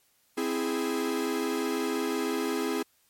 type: chord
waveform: 45% pulse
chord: C augmented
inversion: none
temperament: equal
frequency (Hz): 261.6 / 329.6 / 415.3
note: C4 / E4 / G#4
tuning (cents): 0 / 0 / 0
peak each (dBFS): -32 / -32 / -31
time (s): 0.37-2.83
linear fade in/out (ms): 10
effects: white hiss -67 dBFS RMS until 3.09 s + MP3 64 kbps